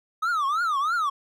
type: tone with vibrato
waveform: triangle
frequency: 1244.5 Hz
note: D#6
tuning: in tune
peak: -20 dBFS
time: 0.22-1.1 s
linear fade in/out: 10 ms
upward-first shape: triangle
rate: 3.1 Hz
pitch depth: 270 cents each way
effects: none

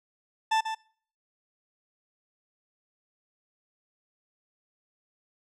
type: tone with echo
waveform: 40% pulse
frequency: 883 Hz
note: A5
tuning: 6 cents sharp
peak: -21 dBFS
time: 0.51-0.61 s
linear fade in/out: 10 ms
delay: 140 ms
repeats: 1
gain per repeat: -8 dB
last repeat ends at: 0.75 s
effects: noise-tail reverb RT60 0.5 s tail -22 dB re dry + low-pass 6000 Hz 12 dB/octave

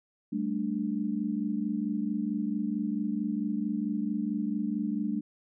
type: chord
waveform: sine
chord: G suspended second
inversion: none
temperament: just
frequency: 196 / 220.5 / 294 Hz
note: G3 / A3 / D4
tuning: 0 / +4 / +2 cents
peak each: -33 / -31 / -33 dBFS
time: 0.32-5.21 s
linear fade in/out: 10 ms
effects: none

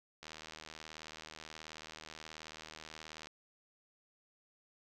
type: click train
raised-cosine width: 0.2 ms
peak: -30 dBFS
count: 240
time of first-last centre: 0.23-3.271 s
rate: 78.6 Hz
effects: none

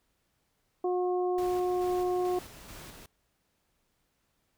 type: harmonic tone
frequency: 361.2 Hz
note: F#4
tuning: 42 cents flat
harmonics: 1 / 2 / 3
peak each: -27 / -33 / -42 dBFS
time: 0.84-2.39 s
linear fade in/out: 5 ms
type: noise with tremolo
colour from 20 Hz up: pink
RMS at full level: -46 dBFS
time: 1.38-3.06 s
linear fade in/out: 2 ms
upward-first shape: square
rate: 2.3 Hz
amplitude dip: 35%
effects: pink hiss -75 dBFS RMS until 4.57 s

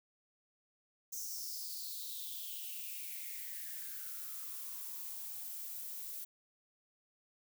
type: noise with high-pass filter sweep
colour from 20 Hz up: violet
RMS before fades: -44 dBFS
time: 1.12-6.25 s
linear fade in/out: 10 ms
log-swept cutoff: 6200 to 490 Hz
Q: 6.4
effects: none

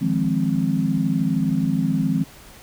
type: chord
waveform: sine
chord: F minor seventh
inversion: third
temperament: equal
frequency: 155.56 / 174.61 / 207.7 / 261.6 Hz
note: Eb3 / F3 / Ab3 / C4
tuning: 0 / 0 / 0 / 0 cents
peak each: -24 / -23 / -24 / -23 dBFS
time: 0.01-2.24 s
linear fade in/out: 10 ms
effects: pink hiss -45 dBFS RMS until 2.62 s

